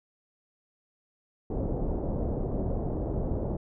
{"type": "low-pass noise", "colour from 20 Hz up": "pink", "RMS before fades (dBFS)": -30, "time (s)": [1.5, 3.57], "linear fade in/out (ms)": 5, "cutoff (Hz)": 630, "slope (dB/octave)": 24, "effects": []}